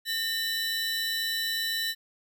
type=tone cluster; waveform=45% pulse; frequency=1815 / 2993 / 3954 Hz; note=A#6 / F#7 / B7; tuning=-47 / +19 / +1 cents; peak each=-32 / -38 / -30 dBFS; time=0.05-1.95 s; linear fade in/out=50 ms; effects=none